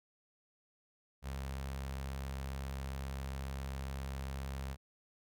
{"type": "tone with notch filter", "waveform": "sawtooth", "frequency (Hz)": 67.4, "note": "C#2", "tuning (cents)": -48, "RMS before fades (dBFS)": -41, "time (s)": [1.22, 4.77], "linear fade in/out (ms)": 50, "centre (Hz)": 320, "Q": 1.3, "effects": []}